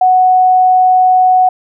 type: tone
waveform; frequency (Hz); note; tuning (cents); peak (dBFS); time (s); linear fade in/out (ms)
sine; 740; F#5; 0; -5; 0.01-1.49; 5
effects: none